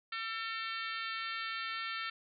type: harmonic tone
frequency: 449.7 Hz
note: A4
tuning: 38 cents sharp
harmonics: 3 / 4 / 5 / 6 / 7 / 8 / 9 / 10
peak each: -40 / -42 / -44 / -46 / -47 / -48 / -49 / -50 dBFS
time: 0.12-2.1 s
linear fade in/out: 5 ms
effects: MP3 64 kbps